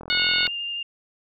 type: click train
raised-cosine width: 1 ms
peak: -23 dBFS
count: 21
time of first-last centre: 0.01-0.477 s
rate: 42.8 Hz
type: harmonic tone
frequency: 729 Hz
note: F#5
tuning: 26 cents flat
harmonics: 2 / 3 / 4 / 5 / 6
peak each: -26 / -26 / -26 / -26 / -26 dBFS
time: 0.1-0.47 s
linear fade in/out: 0 ms
type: tone with vibrato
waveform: sine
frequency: 2806 Hz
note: F7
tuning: 8 cents sharp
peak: -27 dBFS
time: 0.18-0.83 s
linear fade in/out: 5 ms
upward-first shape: square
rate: 12 Hz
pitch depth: 9 cents each way
effects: none